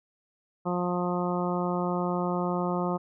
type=harmonic tone; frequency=177.7 Hz; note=F3; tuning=30 cents sharp; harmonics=1 / 2 / 3 / 4 / 5 / 6 / 7; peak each=-29 / -32 / -34 / -35 / -36 / -37 / -37 dBFS; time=0.65-2.98 s; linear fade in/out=20 ms; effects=none